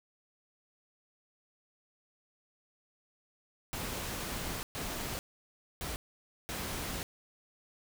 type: noise bursts at uneven times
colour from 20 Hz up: pink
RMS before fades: -38 dBFS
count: 4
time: 3.73-4.63 / 4.75-5.19 / 5.81-5.96 / 6.49-7.03 s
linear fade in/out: 0 ms
effects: none